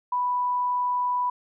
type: tone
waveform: sine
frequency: 987.8 Hz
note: B5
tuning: in tune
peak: -22 dBFS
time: 0.12-1.3 s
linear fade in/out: 5 ms
effects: none